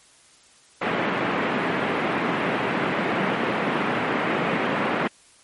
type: band-pass noise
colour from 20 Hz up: pink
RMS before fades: -24 dBFS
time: 0.81-5.08 s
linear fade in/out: 10 ms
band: 170 to 2500 Hz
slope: 24 dB/octave
effects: white hiss -54 dBFS RMS until 5.43 s + MP3 48 kbps